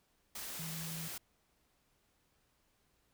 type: tone in noise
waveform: sine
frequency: 162.1 Hz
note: E3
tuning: 29 cents flat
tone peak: -43 dBFS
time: 0.59-1.08 s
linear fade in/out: 5 ms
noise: white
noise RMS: -44 dBFS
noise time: 0.35-1.18 s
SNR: -2 dB
effects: pink hiss -75 dBFS RMS until 3.13 s